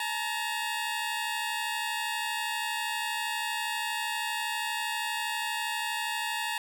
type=tone pair together; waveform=15% pulse; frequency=859.8 / 932.3 Hz; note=A5 / A#5; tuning=-40 / 0 cents; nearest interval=minor second; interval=140 cents; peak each=-27 / -26 dBFS; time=0-6.58 s; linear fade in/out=2 ms; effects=none